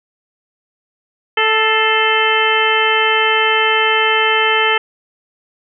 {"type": "harmonic tone with a mistuned harmonic", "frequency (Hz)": 440, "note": "A4", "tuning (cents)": 0, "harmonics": [1, 2, 3, 4, 5, 6, 7], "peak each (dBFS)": [-19, -19, -19, -19, -19, -19, -19], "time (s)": [1.37, 4.78], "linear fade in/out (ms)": 5, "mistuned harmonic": 5, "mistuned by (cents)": -68, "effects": []}